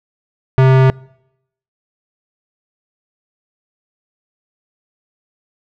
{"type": "tone", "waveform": "square", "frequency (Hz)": 131.6, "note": "C3", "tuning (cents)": 10, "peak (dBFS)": -7, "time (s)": [0.58, 0.9], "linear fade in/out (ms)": 0, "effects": ["noise-tail reverb RT60 0.8 s tail -25 dB re dry", "low-pass 2000 Hz 12 dB/octave"]}